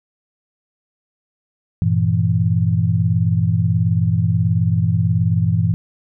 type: chord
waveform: sine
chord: E diminished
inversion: first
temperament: equal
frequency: 98 / 116.54 / 164.81 Hz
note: G2 / Bb2 / E3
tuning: 0 / 0 / 0 cents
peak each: -18 dBFS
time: 1.82-5.74 s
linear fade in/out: 0 ms
effects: none